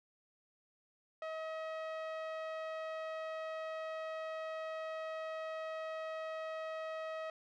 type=tone with low-pass filter; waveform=sawtooth; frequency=637 Hz; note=D#5; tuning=41 cents sharp; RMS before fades=-42 dBFS; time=1.22-7.3 s; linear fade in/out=2 ms; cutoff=2400 Hz; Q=0.7; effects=none